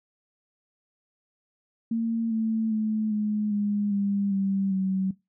sine tone with pitch steps, 228.1 / 222.2 / 216.5 / 211 / 205.6 / 200.3 / 195.16 / 190.15 Hz, A#3 / A3 / A3 / G#3 / G#3 / G3 / G3 / F#3, -37 / +17 / -28 / +28 / -17 / +38 / -7 / +48 cents, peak -23 dBFS, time 1.91-5.11 s, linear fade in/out 5 ms, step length 400 ms, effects noise-tail reverb RT60 0.2 s tail -19 dB re dry

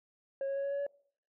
sine tone with pitch steps, 546 / 550.1 / 554.3 / 558.4 / 562.6 / 566.9 Hz, C#5 / C#5 / C#5 / C#5 / C#5 / C#5, -26 / -13 / 0 / +13 / +26 / +39 cents, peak -29 dBFS, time 0.41-0.866 s, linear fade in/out 2 ms, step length 76 ms, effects noise-tail reverb RT60 0.6 s tail -25 dB re dry + tanh soft clip ceiling -31 dBFS

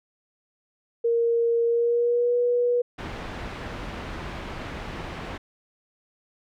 sine tone with pitch glide, 466.2 to 485.2 Hz, A#4 to B4, 0 to -31 cents, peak -19 dBFS, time 1.04-2.82 s, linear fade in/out 10 ms, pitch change +69 cents, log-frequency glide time 1.65-2.36 s
pink low-pass noise, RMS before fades -35 dBFS, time 2.98-5.38 s, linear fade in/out 10 ms, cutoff 2600 Hz, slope 12 dB/octave
effects none

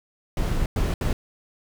brown noise bursts at uneven times, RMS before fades -23 dBFS, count 3, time 0.37-0.66 / 0.76-0.94 / 1.01-1.13 s, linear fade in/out 2 ms, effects none

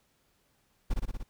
brown noise with echo, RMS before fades -26 dBFS, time 0.9-0.94 s, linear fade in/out 10 ms, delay 59 ms, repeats 5, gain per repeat -2 dB, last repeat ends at 1.235 s, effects pink hiss -71 dBFS RMS until 1.29 s

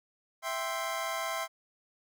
25% pulse chord, C major, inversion first, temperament equal, 659.3 / 784 / 1046.5 Hz, E5 / G5 / C6, 0 / 0 / 0 cents, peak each -32 / -36 / -32 dBFS, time 0.42-1.48 s, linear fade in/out 50 ms, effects none

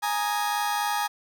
35% pulse chord, Ab suspended second, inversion none, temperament just, 830.6 / 934.4 / 1245.9 Hz, Ab5 / Bb5 / Eb6, 0 / +4 / +2 cents, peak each -25 / -29 / -30 dBFS, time 0.02-1.08 s, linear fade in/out 20 ms, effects none

